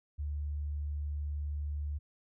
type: tone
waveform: sine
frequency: 73.42 Hz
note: D2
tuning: in tune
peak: -33 dBFS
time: 0.18-1.99 s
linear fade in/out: 20 ms
effects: none